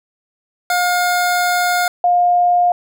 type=tone pair in turn; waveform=25% pulse / sine; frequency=713 / 708.5 Hz; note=F5 / F5; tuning=+36 / +25 cents; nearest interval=unison; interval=11 cents; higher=first; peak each=-10 dBFS; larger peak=neither; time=0.7-1.88 / 2.04-2.72 s; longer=first; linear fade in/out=2 ms; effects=none